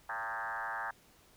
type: tone with frequency modulation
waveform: sine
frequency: 1244.5 Hz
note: D#6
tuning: in tune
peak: -35 dBFS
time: 0.09-0.91 s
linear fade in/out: 5 ms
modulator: 112 Hz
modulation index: 4.5
effects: pink hiss -63 dBFS RMS until 1.36 s